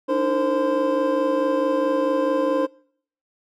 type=tone cluster; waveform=triangle; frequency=292.1 / 316.7 / 460.8 / 527 / 1029 Hz; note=D4 / D#4 / A#4 / C5 / C6; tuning=-9 / +31 / -20 / +12 / -29 cents; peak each=-22 / -25 / -27 / -19 / -26 dBFS; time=0.08-2.67 s; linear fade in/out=20 ms; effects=noise-tail reverb RT60 0.6 s tail -24 dB re dry + MP3 96 kbps